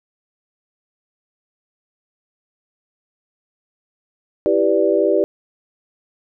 sine chord, E minor seventh, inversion none, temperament equal, 329.6 / 392 / 493.9 / 587.3 Hz, E4 / G4 / B4 / D5, 0 / 0 / 0 / 0 cents, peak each -20 / -17 / -20 / -18 dBFS, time 4.46-5.24 s, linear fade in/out 0 ms, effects none

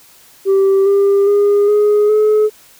sine tone with pitch steps, 389.3 / 398.4 / 407.7 / 417.2 / 427 Hz, G4 / G4 / G#4 / G#4 / G#4, -12 / +28 / -32 / +8 / +48 cents, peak -6 dBFS, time 0.45-2.5 s, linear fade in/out 50 ms, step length 410 ms, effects tanh soft clip ceiling -7 dBFS + white hiss -45 dBFS RMS until 2.79 s

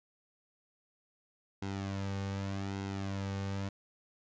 sawtooth tone with flanger, 98 Hz, G2, in tune, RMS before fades -37 dBFS, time 1.62-3.69 s, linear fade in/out 5 ms, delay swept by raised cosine 1.7 to 3 ms, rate 0.84 Hz, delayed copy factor -0.65, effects resampled to 16000 Hz

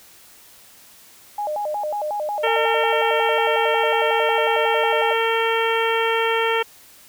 sine tone with vibrato, 709 Hz, F5, 26 cents sharp, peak -22 dBFS, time 1.38-5.13 s, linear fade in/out 5 ms, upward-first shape square, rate 5.5 Hz, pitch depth 270 cents each way
harmonic tone, 454.1 Hz, A#4, 45 cents flat, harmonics 1 / 2 / 3 / 4 / 5 / 6 / 7, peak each -21 / -24 / -26 / -27 / -28 / -29 / -29 dBFS, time 2.43-6.63 s, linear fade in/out 10 ms
effects white hiss -48 dBFS RMS until 7.08 s

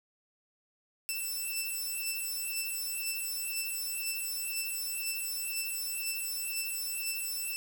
5% pulse beating tone pair, 2660 / 2662 Hz, E7 / E7, +15 / +16 cents, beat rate 2 Hz, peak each -27 dBFS, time 1.09-7.56 s, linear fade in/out 0 ms, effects 8-bit

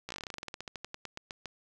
slowing click train, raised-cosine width 0.2 ms, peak -22 dBFS, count 24, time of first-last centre 0.09-1.457 s, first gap 15 ms, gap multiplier 1.11, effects none

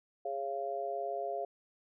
harmonic tone, 137.9 Hz, C#3, 9 cents flat, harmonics 3 / 4 / 5, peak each -40 / -40 / -36 dBFS, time 0.25-1.45 s, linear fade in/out 5 ms, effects none

